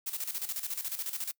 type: noise with tremolo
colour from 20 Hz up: blue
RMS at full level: -34 dBFS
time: 0.06-1.32 s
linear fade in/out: 10 ms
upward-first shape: square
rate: 14 Hz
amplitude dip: 70%
effects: noise-tail reverb RT60 0.1 s tail -26 dB re dry